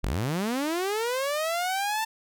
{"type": "linear sweep", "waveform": "sawtooth", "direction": "up", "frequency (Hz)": [33.03, 896], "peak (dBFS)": -22, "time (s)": [0.03, 2.05], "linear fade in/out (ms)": 10, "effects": []}